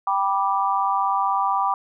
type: chord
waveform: sine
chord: G major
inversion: none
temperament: just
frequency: 784 / 980 / 1176 Hz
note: G5 / B5 / D6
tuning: 0 / -14 / +2 cents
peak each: -23 dBFS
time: 0.07-1.74 s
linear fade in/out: 2 ms
effects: none